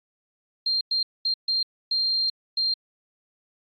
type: tone bursts at uneven times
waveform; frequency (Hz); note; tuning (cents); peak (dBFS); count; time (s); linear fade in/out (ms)
sine; 4186; C8; 0; -21; 6; 0.66-0.81 / 0.91-1.03 / 1.25-1.34 / 1.48-1.63 / 1.91-2.3 / 2.57-2.74; 5
effects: AAC 64 kbps